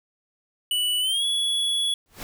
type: tone with pitch glide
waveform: square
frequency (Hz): 2960 to 3381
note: F#7 to G#7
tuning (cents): 0 to +30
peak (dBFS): -22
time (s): 0.71-1.94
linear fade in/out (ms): 2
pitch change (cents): +230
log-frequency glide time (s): 1-1.25
type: noise with exponential growth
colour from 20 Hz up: pink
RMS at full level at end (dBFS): -32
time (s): 2.06-2.23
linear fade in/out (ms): 0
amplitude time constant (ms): 36
effects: none